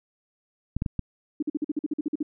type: clicks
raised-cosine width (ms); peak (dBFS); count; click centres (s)
5; -14; 4; 0.766 / 0.821 / 0.862 / 0.993
type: tone bursts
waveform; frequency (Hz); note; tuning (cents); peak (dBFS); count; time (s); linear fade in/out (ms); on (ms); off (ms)
sine; 300; D4; +37; -23; 12; 1.4-2.229; 5; 26; 47
effects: none